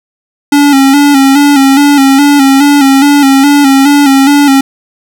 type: tone with vibrato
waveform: square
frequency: 279.1 Hz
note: C#4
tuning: 12 cents sharp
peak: -3 dBFS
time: 0.52-4.61 s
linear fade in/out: 5 ms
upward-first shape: square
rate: 2.4 Hz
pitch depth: 51 cents each way
effects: none